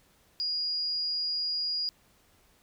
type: tone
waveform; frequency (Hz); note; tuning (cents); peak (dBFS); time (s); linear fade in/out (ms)
sine; 4868; D#8; -39; -28; 0.4-1.89; 0
effects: pink hiss -64 dBFS RMS until 2.62 s